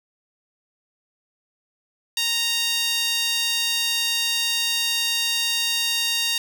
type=tone with high-pass filter; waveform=sawtooth; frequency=929 Hz; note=A#5; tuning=6 cents flat; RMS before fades=-23 dBFS; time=2.17-6.38 s; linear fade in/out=2 ms; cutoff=3400 Hz; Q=2.1; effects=none